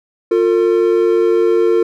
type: tone pair together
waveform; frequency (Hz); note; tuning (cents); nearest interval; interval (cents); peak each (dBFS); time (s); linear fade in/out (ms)
triangle; 352.9 / 452.6; F4 / A4; +18 / +49; major third; 431; -11; 0.31-1.83; 5
effects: none